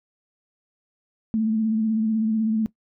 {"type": "tone with vibrato", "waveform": "sine", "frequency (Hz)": 220, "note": "A3", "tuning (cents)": 0, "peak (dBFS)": -19, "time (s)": [1.34, 2.66], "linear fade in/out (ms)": 0, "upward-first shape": "sine", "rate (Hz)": 16, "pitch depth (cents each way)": 37, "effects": ["noise-tail reverb RT60 0.1 s tail -18 dB re dry"]}